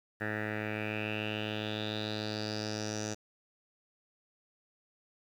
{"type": "tone with low-pass filter sweep", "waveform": "10% pulse", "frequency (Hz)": 107, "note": "A2", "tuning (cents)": -48, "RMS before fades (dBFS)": -36, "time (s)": [0.2, 3.15], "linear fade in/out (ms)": 20, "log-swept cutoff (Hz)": [1800, 6300], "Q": 6.2, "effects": ["10-bit"]}